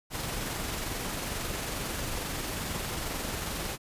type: noise with amplitude modulation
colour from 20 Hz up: pink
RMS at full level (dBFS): -33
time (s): 0.1-3.78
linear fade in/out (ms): 50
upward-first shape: sine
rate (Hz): 22.3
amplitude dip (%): 25
effects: resampled to 32000 Hz